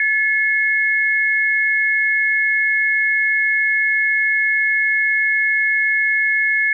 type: tone pair together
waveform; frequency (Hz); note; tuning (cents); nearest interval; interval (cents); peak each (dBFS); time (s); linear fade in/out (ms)
sine; 1723.1 / 2171; A6 / C#7; -37 / -37; major third; 400; -17; 0-6.73; 2
effects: none